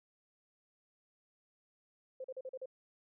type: tone bursts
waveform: sine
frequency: 520 Hz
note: C5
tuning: 11 cents flat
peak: -40 dBFS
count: 6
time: 2.2-2.658 s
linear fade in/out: 5 ms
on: 43 ms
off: 40 ms
effects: none